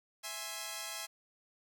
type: chord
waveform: 5% pulse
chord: E augmented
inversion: none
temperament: equal with one note detuned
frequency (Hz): 659.3 / 830.6 / 1053.8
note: E5 / G#5 / B#5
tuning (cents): 0 / 0 / +12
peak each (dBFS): -33 / -32 / -33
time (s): 0.23-1.07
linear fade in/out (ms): 20
effects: none